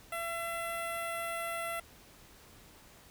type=tone with notch filter; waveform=10% pulse; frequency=674 Hz; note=E5; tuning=38 cents sharp; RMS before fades=-37 dBFS; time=0.12-1.8 s; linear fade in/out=5 ms; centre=4600 Hz; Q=0.58; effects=pink hiss -57 dBFS RMS until 3.1 s